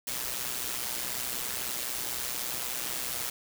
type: noise with amplitude modulation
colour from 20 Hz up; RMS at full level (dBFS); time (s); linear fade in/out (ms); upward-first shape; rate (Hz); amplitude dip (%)
white; -31; 0.07-3.3; 5; sine; 124; 65
effects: none